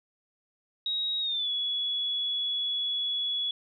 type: tone with pitch glide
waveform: sine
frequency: 3800 to 3385 Hz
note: A#7 to G#7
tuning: +33 to +32 cents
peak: -27 dBFS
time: 0.86-3.51 s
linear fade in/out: 2 ms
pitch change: -201 cents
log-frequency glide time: 1.2-1.5 s
effects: none